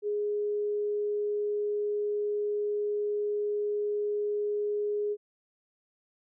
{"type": "tone", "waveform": "sine", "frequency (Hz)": 415.3, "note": "G#4", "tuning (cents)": 0, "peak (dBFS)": -27, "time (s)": [0.02, 5.17], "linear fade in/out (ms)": 50, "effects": []}